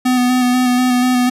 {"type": "tone with vibrato", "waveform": "square", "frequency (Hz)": 250, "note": "B3", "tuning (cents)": 21, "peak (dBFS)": -12, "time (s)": [0.05, 1.3], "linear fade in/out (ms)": 10, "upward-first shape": "square", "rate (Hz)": 4.1, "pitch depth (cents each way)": 17, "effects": ["resampled to 32000 Hz"]}